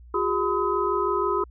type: tone cluster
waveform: sine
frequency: 359.9 / 406.1 / 1011 / 1269 Hz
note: F#4 / G#4 / B5 / D#6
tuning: -48 / -39 / +40 / +34 cents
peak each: -27 / -26 / -27 / -27 dBFS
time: 0.14-1.44 s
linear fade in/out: 5 ms
effects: added 60 Hz sine -44 dBFS peak until 1.5 s